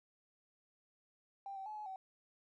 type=tone with pitch steps; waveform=triangle; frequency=789 / 772 / 854 / 847 / 763 Hz; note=G5 / G5 / G#5 / G#5 / G5; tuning=+11 / -27 / +48 / +34 / -47 cents; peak=-39 dBFS; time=1.46-1.96 s; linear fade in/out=2 ms; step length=100 ms; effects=tanh soft clip ceiling -41 dBFS